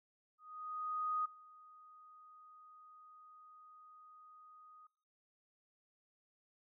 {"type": "tone with ADSR envelope", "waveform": "sine", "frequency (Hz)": 1245, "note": "D#6", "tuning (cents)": 1, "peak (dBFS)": -33, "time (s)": [0.38, 4.87], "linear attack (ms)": 870, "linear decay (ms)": 10, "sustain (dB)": -24, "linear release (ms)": 6, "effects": ["noise-tail reverb RT60 0.5 s tail -24 dB re dry"]}